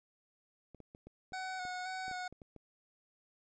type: clicks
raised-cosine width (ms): 2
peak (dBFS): -39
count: 11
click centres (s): 0.747 / 0.803 / 0.949 / 1.07 / 1.322 / 1.652 / 2.081 / 2.113 / 2.326 / 2.418 / 2.563
type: tone with vibrato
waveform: 25% pulse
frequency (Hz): 740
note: F#5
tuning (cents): 0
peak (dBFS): -35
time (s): 1.33-2.28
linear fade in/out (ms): 5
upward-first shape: square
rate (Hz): 1.9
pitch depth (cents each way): 23
effects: resampled to 16000 Hz + 11-bit